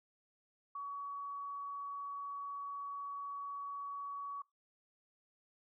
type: tone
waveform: sine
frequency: 1129 Hz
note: C#6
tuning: 31 cents sharp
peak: -40 dBFS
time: 0.75-4.42 s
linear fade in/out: 5 ms
effects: noise-tail reverb RT60 0.2 s tail -20 dB re dry